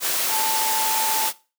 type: tone in noise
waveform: sine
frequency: 880 Hz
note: A5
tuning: in tune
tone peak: -24 dBFS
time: 0.29-1.31 s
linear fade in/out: 50 ms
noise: white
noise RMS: -23 dBFS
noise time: 0-1.33 s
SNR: -4 dB
effects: noise-tail reverb RT60 0.3 s tail -18 dB re dry + high-pass 300 Hz 12 dB/octave